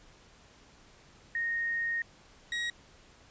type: tone pair in turn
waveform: sine / 30% pulse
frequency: 1857 / 1897.1 Hz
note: A#6 / A#6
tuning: -7 / +30 cents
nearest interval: unison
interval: 37 cents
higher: second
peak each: -29 / -28 dBFS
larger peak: second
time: 1.35-2.02 / 2.52-2.7 s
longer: first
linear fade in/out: 2 ms
effects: pink hiss -58 dBFS RMS until 3.3 s + resampled to 16000 Hz